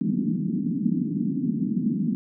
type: band-pass noise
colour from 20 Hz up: pink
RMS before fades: -25 dBFS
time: 0.01-2.15 s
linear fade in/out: 0 ms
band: 170 to 280 Hz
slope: 48 dB/octave
effects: none